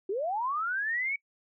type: linear sweep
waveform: sine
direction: up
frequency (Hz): 358.5 to 2273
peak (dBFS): -28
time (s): 0.09-1.16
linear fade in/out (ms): 5
effects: noise-tail reverb RT60 0.1 s tail -22 dB re dry